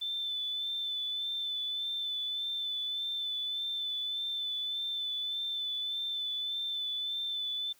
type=tone with vibrato; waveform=sine; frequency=3520 Hz; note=A7; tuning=in tune; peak=-32 dBFS; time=0.01-7.73 s; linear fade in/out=10 ms; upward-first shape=sine; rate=1.7 Hz; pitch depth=24 cents each way; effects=white hiss -64 dBFS RMS until 7.79 s